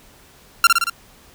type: tone with echo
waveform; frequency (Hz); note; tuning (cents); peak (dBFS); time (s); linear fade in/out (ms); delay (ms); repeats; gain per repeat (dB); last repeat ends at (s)
sawtooth; 1375; F6; -27; -4; 0.64-0.67; 2; 57; 4; -3; 0.898
effects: pink hiss -49 dBFS RMS until 1.34 s